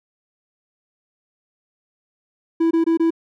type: tone bursts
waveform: triangle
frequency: 329.6 Hz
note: E4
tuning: in tune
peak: -12 dBFS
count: 4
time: 2.6-3.106 s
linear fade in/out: 10 ms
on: 110 ms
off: 22 ms
effects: none